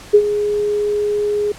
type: tone with ADSR envelope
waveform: sine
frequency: 415.3 Hz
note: G#4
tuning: in tune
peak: -3 dBFS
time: 0.13-1.52 s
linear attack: 18 ms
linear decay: 65 ms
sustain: -12 dB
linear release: 4 ms
effects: pink hiss -38 dBFS RMS until 1.58 s + low-pass 10000 Hz 12 dB/octave